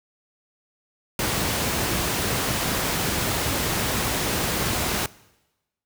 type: noise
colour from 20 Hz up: pink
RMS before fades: -24 dBFS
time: 1.19-5.06 s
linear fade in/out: 2 ms
effects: noise-tail reverb RT60 1.0 s tail -21 dB re dry + high-pass 60 Hz 12 dB/octave